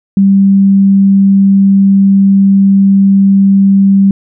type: tone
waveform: sine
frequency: 196 Hz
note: G3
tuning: in tune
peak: -3 dBFS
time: 0.17-4.11 s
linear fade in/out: 2 ms
effects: none